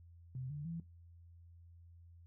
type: tone with pitch steps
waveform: sine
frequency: 129.3 / 146.82 / 166.72 Hz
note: C3 / D3 / E3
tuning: -20 / 0 / +20 cents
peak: -40 dBFS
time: 0.35-0.8 s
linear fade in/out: 2 ms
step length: 150 ms
effects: noise-tail reverb RT60 0.2 s tail -17 dB re dry + added 85 Hz sine -56 dBFS peak until 2.26 s